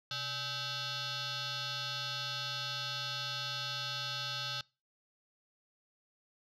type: tone with frequency modulation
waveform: sine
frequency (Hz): 130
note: C3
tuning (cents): -11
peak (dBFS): -34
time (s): 0.11-4.61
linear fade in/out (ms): 2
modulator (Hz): 712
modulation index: 6.6
effects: noise-tail reverb RT60 0.3 s tail -25 dB re dry + tanh soft clip ceiling -32 dBFS